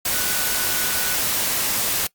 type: tone in noise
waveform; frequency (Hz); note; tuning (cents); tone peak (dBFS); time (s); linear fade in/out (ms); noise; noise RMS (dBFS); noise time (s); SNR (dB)
sine; 1480; F#6; 0; -31; 0.13-1.15; 5; white; -22; 0.05-2.07; -12
effects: noise-tail reverb RT60 0.1 s tail -21 dB re dry + Opus 48 kbps